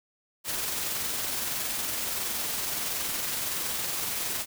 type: noise with amplitude modulation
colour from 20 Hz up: white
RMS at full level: -30 dBFS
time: 0.44-4.46 s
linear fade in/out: 50 ms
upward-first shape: sine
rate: 21.5 Hz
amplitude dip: 25%
effects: none